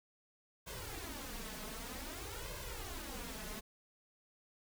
pink noise with flanger, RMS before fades -45 dBFS, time 0.66-3.61 s, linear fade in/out 20 ms, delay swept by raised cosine 1.9 to 4.7 ms, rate 0.53 Hz, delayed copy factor +0.85, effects none

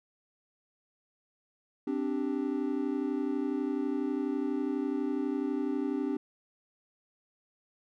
triangle chord, C suspended second, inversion none, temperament equal, 261.6 / 293.7 / 392 Hz, C4 / D4 / G4, 0 / 0 / 0 cents, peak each -31 / -30 / -34 dBFS, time 1.87-6.17 s, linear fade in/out 5 ms, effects none

